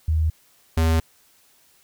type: tone pair in turn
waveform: sine / square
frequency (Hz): 79 / 81.17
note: D#2 / E2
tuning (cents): +27 / -26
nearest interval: unison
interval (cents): 47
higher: second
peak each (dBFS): -17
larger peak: neither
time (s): 0.08-0.3 / 0.77-1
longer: second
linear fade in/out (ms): 5
effects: white hiss -58 dBFS RMS until 1.83 s